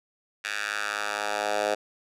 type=tone with high-pass filter sweep; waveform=10% pulse; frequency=104.2 Hz; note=G#2; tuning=6 cents sharp; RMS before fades=-29 dBFS; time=0.44-1.75 s; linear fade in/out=10 ms; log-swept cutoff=1900 to 580 Hz; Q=2; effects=low-pass 9000 Hz 12 dB/octave